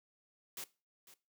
white noise with echo, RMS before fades -44 dBFS, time 0.57-0.64 s, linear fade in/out 2 ms, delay 500 ms, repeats 1, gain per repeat -15 dB, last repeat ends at 1.14 s, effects noise-tail reverb RT60 0.3 s tail -19 dB re dry + high-pass 150 Hz 12 dB/octave

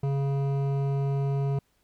sine tone with hard clipping, 138.6 Hz, C#3, in tune, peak -26 dBFS, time 0.03-1.59 s, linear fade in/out 5 ms, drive 12 dB, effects pink hiss -70 dBFS RMS until 1.83 s

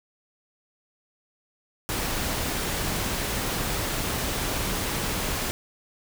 pink noise, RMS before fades -28 dBFS, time 1.89-5.51 s, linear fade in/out 0 ms, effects none

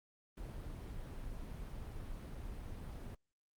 brown noise, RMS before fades -45 dBFS, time 0.37-3.15 s, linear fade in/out 5 ms, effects Opus 32 kbps

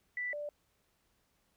sine tone pair in turn, 1975.5 / 588.4 Hz, B6 / D5, 0 / +3 cents, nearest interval octave + major sixth, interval 2097 cents, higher first, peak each -34 / -37 dBFS, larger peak first, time 0.17-0.33 / 0.33-0.49 s, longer neither, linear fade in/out 2 ms, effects pink hiss -75 dBFS RMS until 1.56 s

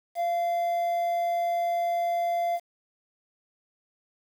triangle tone with quantisation, 690 Hz, F5, 21 cents flat, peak -22 dBFS, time 0.15-2.6 s, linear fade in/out 50 ms, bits 8, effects none

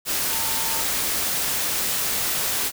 sine tone in noise, 902 Hz, A5, 43 cents sharp, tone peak -34 dBFS, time 0.29-0.86 s, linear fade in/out 50 ms, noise white, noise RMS -24 dBFS, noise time 0.05-2.72 s, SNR -13 dB, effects none

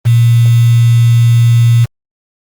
sine tone with quantisation, 117.6 Hz, A#2, 16 cents sharp, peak -4 dBFS, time 0.05-1.86 s, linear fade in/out 20 ms, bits 4, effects Opus 32 kbps

